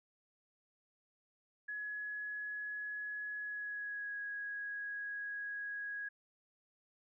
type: tone with pitch glide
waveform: sine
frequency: 1687 to 1658 Hz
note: G#6 to G#6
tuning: +27 to -3 cents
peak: -39 dBFS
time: 1.68-6.09 s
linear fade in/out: 10 ms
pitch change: -30 cents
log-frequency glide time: 3.38-4.18 s
effects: none